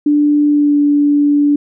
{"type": "tone with pitch glide", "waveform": "sine", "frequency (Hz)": [294.2, 290.3], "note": ["D4", "D4"], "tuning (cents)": [3, -20], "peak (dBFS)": -8, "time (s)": [0.06, 1.56], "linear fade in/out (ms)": 5, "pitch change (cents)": -23, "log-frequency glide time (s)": [0.47, 0.78], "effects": []}